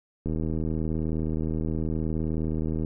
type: click train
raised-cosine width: 3 ms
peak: -17 dBFS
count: 206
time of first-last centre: 0.26-2.848 s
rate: 79.2 Hz
effects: none